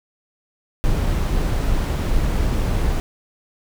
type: noise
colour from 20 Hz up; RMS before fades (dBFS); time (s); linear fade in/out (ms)
brown; -19; 0.84-3; 0
effects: none